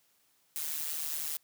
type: noise with amplitude modulation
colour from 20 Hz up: blue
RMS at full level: -32 dBFS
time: 0.56-1.37 s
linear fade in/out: 0 ms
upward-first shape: sine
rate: 152 Hz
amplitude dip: 85%
effects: white hiss -70 dBFS RMS until 1.43 s + high-pass 80 Hz 12 dB/octave